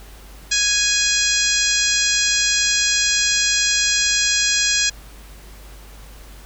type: harmonic tone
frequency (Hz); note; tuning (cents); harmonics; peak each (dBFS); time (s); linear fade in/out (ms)
829; G#5; -3; 2 / 3 / 4 / 5 / 6 / 7 / 8 / 9; -24 / -24 / -24 / -24 / -24 / -24 / -24 / -24; 0.51-4.9; 10
effects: added 50 Hz sine -39 dBFS peak until 6.45 s + pink hiss -45 dBFS RMS until 6.45 s